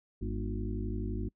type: harmonic tone with a mistuned harmonic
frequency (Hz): 51.8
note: G#1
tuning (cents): -4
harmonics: 1 / 2 / 4 / 5 / 6 / 7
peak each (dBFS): -35 / -38 / -41 / -42 / -43 / -43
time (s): 0.21-1.29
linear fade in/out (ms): 10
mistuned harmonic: 5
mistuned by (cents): -80
effects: noise-tail reverb RT60 0.1 s tail -26 dB re dry